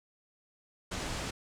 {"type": "low-pass noise", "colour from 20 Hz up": "pink", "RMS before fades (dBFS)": -37, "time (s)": [0.91, 1.31], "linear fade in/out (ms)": 10, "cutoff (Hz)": 8500, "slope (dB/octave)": 24, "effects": []}